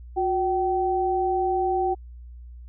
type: tone pair together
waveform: sine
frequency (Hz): 362.4 / 767.9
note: F#4 / G5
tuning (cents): -36 / -36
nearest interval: octave + minor second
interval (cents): 1300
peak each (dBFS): -24 / -23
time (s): 0.16-1.95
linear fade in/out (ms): 20
effects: added 60 Hz sine -39 dBFS peak until 2.68 s